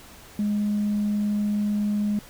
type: tone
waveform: sine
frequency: 207.7 Hz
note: G#3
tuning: in tune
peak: -20 dBFS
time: 0.39-2.19 s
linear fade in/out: 2 ms
effects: tanh soft clip ceiling -18 dBFS + pink hiss -47 dBFS RMS until 2.29 s